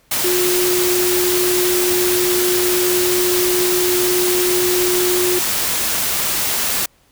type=tone in noise; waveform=sine; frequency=360 Hz; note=F#4; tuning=47 cents flat; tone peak=-16 dBFS; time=0.24-5.39 s; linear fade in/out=5 ms; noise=white; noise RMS=-19 dBFS; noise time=0.11-6.86 s; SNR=0 dB; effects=pink hiss -56 dBFS RMS until 7.11 s